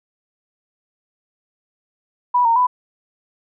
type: tone with pitch steps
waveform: sine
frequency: 982 / 921 / 995 Hz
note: B5 / A#5 / B5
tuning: -10 / -21 / +13 cents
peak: -12 dBFS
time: 2.34-2.67 s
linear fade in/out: 10 ms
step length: 110 ms
effects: none